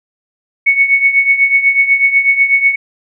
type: tone with tremolo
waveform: sine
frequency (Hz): 2217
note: C#7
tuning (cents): 0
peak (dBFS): -4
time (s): 0.66-2.76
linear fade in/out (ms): 10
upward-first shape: triangle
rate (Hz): 8.1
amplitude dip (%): 80
effects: none